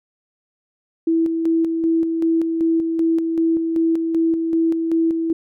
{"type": "tone with tremolo", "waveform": "sine", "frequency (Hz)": 328.2, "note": "E4", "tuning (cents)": -8, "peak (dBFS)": -14, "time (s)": [1.07, 5.33], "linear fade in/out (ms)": 5, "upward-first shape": "square", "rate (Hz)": 2.6, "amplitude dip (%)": 40, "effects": []}